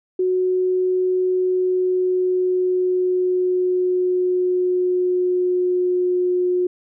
sine tone with pitch glide, 368.4 to 360.6 Hz, F#4 to F#4, -7 to -45 cents, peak -16 dBFS, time 0.19-6.67 s, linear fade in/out 5 ms, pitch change -38 cents, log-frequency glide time 1.25-6.3 s, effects none

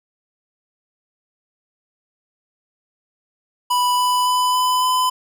square tone with pitch steps, 987.8 / 993.5 / 999.3 / 1005.1 / 1010.9 Hz, B5 / B5 / B5 / B5 / B5, 0 / +10 / +20 / +30 / +40 cents, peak -16 dBFS, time 3.7-5.1 s, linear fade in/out 10 ms, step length 280 ms, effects none

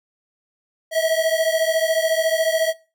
square beating tone pair, 639 / 653 Hz, D#5 / E5, +46 / -17 cents, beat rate 14 Hz, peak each -21 dBFS, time 0.91-2.74 s, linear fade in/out 50 ms, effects noise-tail reverb RT60 0.3 s tail -19 dB re dry

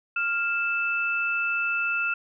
sine tone pair together, 1396.9 / 2637 Hz, F6 / E7, 0 / 0 cents, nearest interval major seventh, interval 1100 cents, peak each -26 / -26 dBFS, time 0.16-2.14 s, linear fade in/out 5 ms, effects none

